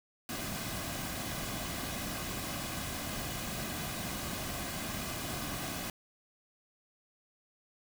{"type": "noise with comb filter", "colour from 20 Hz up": "pink", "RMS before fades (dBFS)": -38, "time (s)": [0.29, 5.9], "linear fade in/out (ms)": 2, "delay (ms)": 2.2, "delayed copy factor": -0.5, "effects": []}